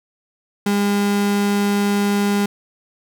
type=tone; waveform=35% pulse; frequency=202.8 Hz; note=G#3; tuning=41 cents flat; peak=-14 dBFS; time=0.66-2.46 s; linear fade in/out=5 ms; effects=none